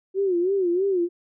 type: tone with vibrato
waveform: sine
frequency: 369.7 Hz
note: F#4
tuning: 1 cent flat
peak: -19 dBFS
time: 0.14-1.09 s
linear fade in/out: 50 ms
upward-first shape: sine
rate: 3.1 Hz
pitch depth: 130 cents each way
effects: none